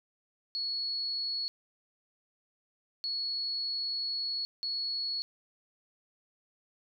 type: tone bursts at uneven times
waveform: sine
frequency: 4369 Hz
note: C#8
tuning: 26 cents flat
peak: -31 dBFS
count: 3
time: 0.55-1.48 / 3.04-4.45 / 4.63-5.22 s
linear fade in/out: 0 ms
effects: none